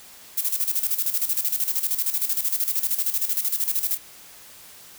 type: noise with tremolo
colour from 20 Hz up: violet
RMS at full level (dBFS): -22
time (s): 0.37-3.98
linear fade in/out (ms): 10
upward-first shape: square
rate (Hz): 13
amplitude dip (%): 70
effects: white hiss -46 dBFS RMS until 4.98 s